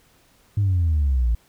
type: exponential sweep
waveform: sine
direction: down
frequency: 105.4 to 55.2 Hz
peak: -15 dBFS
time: 0.57-1.35 s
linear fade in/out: 5 ms
effects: tanh soft clip ceiling -14 dBFS + pink hiss -58 dBFS RMS until 1.48 s